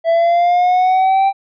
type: linear sweep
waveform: triangle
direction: up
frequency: 659.3 to 787 Hz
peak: -8 dBFS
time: 0.04-1.33 s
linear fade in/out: 50 ms
effects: resampled to 11025 Hz